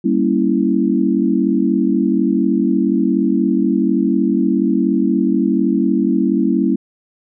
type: chord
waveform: sine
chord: G diminished seventh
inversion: none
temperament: equal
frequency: 196 / 233.1 / 277.2 / 329.6 Hz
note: G3 / Bb3 / Db4 / Fb4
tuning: 0 / 0 / 0 / 0 cents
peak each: -18 dBFS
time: 0.04-6.76 s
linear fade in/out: 10 ms
effects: none